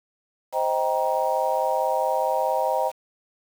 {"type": "chord", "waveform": "sine", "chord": "C minor seventh", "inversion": "none", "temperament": "just", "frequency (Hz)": [523.3, 627.9, 784.9, 941.9], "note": ["C5", "Eb5", "G5", "Bb5"], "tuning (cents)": [0, 16, 2, 18], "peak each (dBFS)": -26, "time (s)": [0.52, 2.92], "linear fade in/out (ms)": 50, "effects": ["7-bit"]}